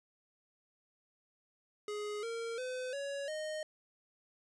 square tone with pitch steps, 417.5 / 460.6 / 508.1 / 560.5 / 618.4 Hz, G#4 / A#4 / B4 / C#5 / D#5, +9 / -21 / +49 / +19 / -11 cents, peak -38 dBFS, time 1.88-3.63 s, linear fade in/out 2 ms, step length 350 ms, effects resampled to 22050 Hz

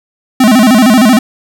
square tone with vibrato, 234.7 Hz, A#3, 12 cents sharp, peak -4 dBFS, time 0.4-1.19 s, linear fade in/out 5 ms, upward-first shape square, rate 13 Hz, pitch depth 170 cents each way, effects 7-bit

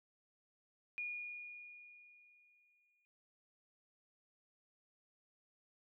sine tone with exponential decay, 2439 Hz, D#7, 35 cents flat, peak -38 dBFS, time 0.98-3.05 s, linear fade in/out 0 ms, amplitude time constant 450 ms, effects none

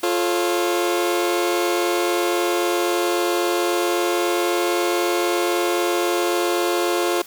sawtooth chord, F augmented, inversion none, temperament just, 349.2 / 436.5 / 545.7 Hz, F4 / A4 / C#5, 0 / -14 / -27 cents, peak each -16 / -22 / -22 dBFS, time 0.03-7.22 s, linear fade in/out 5 ms, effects white hiss -43 dBFS RMS until 7.26 s

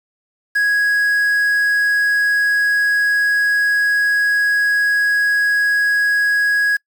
triangle tone with quantisation, 1661.2 Hz, G#6, in tune, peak -11 dBFS, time 0.55-6.77 s, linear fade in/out 10 ms, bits 6, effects noise-tail reverb RT60 0.1 s tail -26 dB re dry

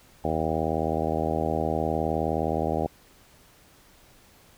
harmonic tone, 79.4 Hz, D#2, 36 cents sharp, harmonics 1 / 2 / 3 / 4 / 5 / 6 / 7 / 8 / 9 / 10, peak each -33 / -33 / -33 / -33 / -33 / -33 / -33 / -33 / -33 / -33 dBFS, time 0.24-2.87 s, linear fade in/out 5 ms, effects pink hiss -56 dBFS RMS until 4.57 s

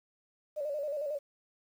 sine tone with vibrato, 584 Hz, D5, 10 cents flat, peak -32 dBFS, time 0.56-1.19 s, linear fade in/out 20 ms, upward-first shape square, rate 11 Hz, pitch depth 65 cents each way, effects 10-bit

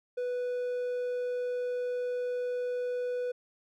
triangle tone, 493.9 Hz, B4, in tune, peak -28 dBFS, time 0.17-3.32 s, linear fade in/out 10 ms, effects none

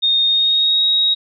sine tone with pitch glide, 3688 to 3789 Hz, A#7 to A#7, -19 to +27 cents, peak -12 dBFS, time 0.02-1.15 s, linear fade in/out 20 ms, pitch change +46 cents, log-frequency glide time 0.26-0.84 s, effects none

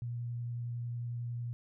sine tone with vibrato, 119.5 Hz, A#2, 43 cents sharp, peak -35 dBFS, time 0.02-1.53 s, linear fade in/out 0 ms, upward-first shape sine, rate 11 Hz, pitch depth 9 cents each way, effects none

